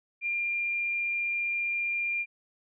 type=tone; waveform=sine; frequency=2395 Hz; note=D7; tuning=33 cents sharp; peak=-27 dBFS; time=0.21-2.26 s; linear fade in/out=50 ms; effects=none